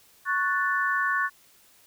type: chord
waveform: sine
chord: F# minor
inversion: second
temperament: equal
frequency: 1108.7 / 1480 / 1760 Hz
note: C#6 / F#6 / A6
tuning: 0 / 0 / 0 cents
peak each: -27 dBFS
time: 0.25-1.3 s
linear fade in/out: 50 ms
effects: white hiss -58 dBFS RMS until 1.86 s